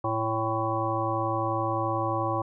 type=harmonic tone; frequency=111.5 Hz; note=A2; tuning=23 cents sharp; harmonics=1 / 3 / 5 / 7 / 9 / 10; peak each=-32 / -32 / -32 / -32 / -32 / -32 dBFS; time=0.04-2.42 s; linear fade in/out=5 ms; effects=none